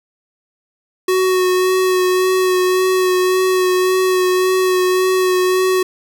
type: tone with vibrato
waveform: square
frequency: 370 Hz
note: F#4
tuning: in tune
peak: -13 dBFS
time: 1.08-5.83 s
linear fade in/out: 5 ms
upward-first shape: sine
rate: 1.8 Hz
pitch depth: 17 cents each way
effects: 8-bit